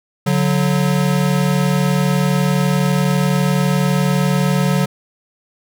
square tone pair together, 144 / 183.99 Hz, D3 / F#3, -34 / -9 cents, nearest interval major third, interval 425 cents, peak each -17 dBFS, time 0.26-4.86 s, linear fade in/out 10 ms, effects none

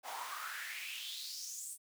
pink noise with high-pass filter sweep, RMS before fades -44 dBFS, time 0.03-1.78 s, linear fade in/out 50 ms, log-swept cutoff 740 to 9100 Hz, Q 4.9, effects none

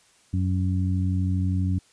harmonic tone, 92.5 Hz, F#2, in tune, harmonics 1 / 2 / 3, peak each -22 / -28 / -32 dBFS, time 0.33-1.79 s, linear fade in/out 10 ms, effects white hiss -59 dBFS RMS until 1.92 s + resampled to 22050 Hz

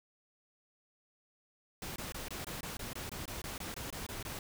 pink noise bursts, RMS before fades -42 dBFS, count 16, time 1.82-4.39 s, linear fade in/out 2 ms, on 140 ms, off 22 ms, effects none

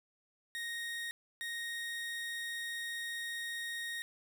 30% pulse tone bursts at uneven times, 1865 Hz, A#6, in tune, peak -35 dBFS, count 2, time 0.55-1.11 / 1.41-4.02 s, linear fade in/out 0 ms, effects none

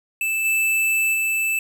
square tone with level steps, 2637 Hz, E7, in tune, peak -21 / -18 / -20 dBFS, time 0.21-1.59 s, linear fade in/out 2 ms, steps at 0.44 / 1.13 s, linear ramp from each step 20 ms, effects 10-bit

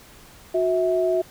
sine tone pair together, 365.3 / 650.9 Hz, F#4 / E5, -22 / -22 cents, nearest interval minor seventh, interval 1000 cents, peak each -21 dBFS, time 0.54-1.22 s, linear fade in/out 10 ms, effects pink hiss -48 dBFS RMS until 1.3 s

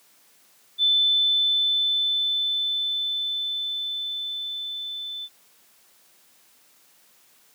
sine tone with level ramp, 3520 Hz, A7, in tune, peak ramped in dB -16 to -31 dBFS, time 0.78-5.29 s, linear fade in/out 50 ms, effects white hiss -58 dBFS RMS until 7.54 s + high-pass 150 Hz 12 dB/octave

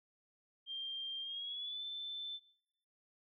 sine tone with pitch glide, 3183 to 3532 Hz, G7 to A7, +26 to +6 cents, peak -40 dBFS, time 0.66-2.4 s, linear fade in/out 50 ms, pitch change +180 cents, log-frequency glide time 1.21-1.83 s, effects noise-tail reverb RT60 0.8 s tail -18 dB re dry

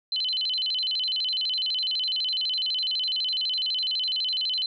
sine tone with vibrato, 3520 Hz, A7, in tune, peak -24 dBFS, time 0.12-4.66 s, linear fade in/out 2 ms, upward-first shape square, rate 12 Hz, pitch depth 260 cents each way, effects none

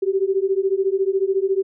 sine beating tone pair, 379.7 / 393.7 Hz, F#4 / G4, +45 / +8 cents, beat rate 14 Hz, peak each -20 dBFS, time 0.02-1.63 s, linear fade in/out 10 ms, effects none

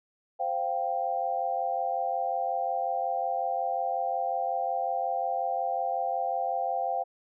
sine chord, C suspended fourth, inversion none, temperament equal, 523.3 / 698.5 / 784 Hz, C5 / F5 / G5, 0 / 0 / 0 cents, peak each -34 / -30 / -30 dBFS, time 0.39-7.04 s, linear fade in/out 20 ms, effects none

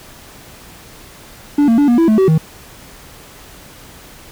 triangle tone with pitch steps, 290.3 / 228.9 / 288.7 / 239.2 / 331.2 / 216.9 / 381.8 / 158.6 Hz, D4 / A#3 / D4 / A#3 / E4 / A3 / G4 / D#3, -20 / -31 / -30 / +45 / +8 / -25 / -46 / +33 cents, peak -6 dBFS, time 1.58-2.38 s, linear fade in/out 5 ms, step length 100 ms, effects pink hiss -39 dBFS RMS until 4.31 s

